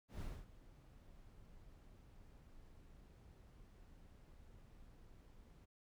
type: noise with ADSR envelope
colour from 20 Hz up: brown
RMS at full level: -44 dBFS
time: 0.08-5.66 s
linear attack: 130 ms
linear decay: 240 ms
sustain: -17 dB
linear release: 20 ms
effects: none